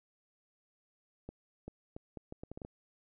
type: accelerating click train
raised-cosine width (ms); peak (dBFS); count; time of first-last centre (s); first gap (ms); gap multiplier
2; -30; 10; 1.29-2.649; 390; 0.73
effects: none